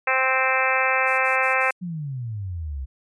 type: harmonic tone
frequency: 261.5 Hz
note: C4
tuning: 1 cent flat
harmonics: 2 / 3 / 4 / 5 / 6 / 7 / 8 / 9 / 10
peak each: -27 / -27 / -27 / -27 / -27 / -27 / -27 / -27 / -27 dBFS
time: 0.07-1.71 s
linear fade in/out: 5 ms
type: noise bursts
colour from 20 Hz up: violet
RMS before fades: -42 dBFS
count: 4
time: 1.06-1.727 s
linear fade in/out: 20 ms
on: 130 ms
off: 49 ms
type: exponential sweep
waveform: sine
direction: down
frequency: 185 to 63.5 Hz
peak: -27 dBFS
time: 1.81-2.86 s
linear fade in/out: 20 ms
effects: resampled to 22050 Hz